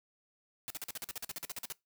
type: noise bursts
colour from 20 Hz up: white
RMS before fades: -40 dBFS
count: 16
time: 0.68-1.723 s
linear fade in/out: 0 ms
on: 23 ms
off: 45 ms
effects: noise-tail reverb RT60 0.2 s tail -22 dB re dry